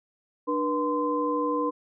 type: tone cluster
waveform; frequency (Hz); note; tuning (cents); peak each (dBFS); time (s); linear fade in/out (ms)
sine; 298 / 485.1 / 1033; D4 / B4 / C6; +25 / -31 / -22; -28; 0.47-1.71; 20
effects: none